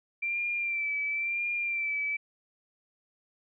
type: tone with vibrato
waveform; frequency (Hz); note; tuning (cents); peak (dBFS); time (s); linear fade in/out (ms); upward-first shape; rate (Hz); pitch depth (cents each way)
sine; 2352; D7; +2; -28; 0.22-2.17; 10; sine; 0.97; 41
effects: none